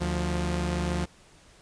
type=tone pair together; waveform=sawtooth; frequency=74.6 / 175.9 Hz; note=D2 / F3; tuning=+28 / +13 cents; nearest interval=octave + minor third; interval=1485 cents; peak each=-25 dBFS; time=0-1.06 s; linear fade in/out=20 ms; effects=pink hiss -56 dBFS RMS until 1.61 s + resampled to 22050 Hz